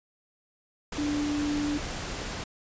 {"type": "tone in noise", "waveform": "sine", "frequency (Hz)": 293.7, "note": "D4", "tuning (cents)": 0, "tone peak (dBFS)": -26, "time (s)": [0.98, 1.78], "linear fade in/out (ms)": 5, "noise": "pink", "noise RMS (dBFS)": -35, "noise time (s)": [0.92, 2.44], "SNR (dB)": 6, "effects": ["resampled to 16000 Hz"]}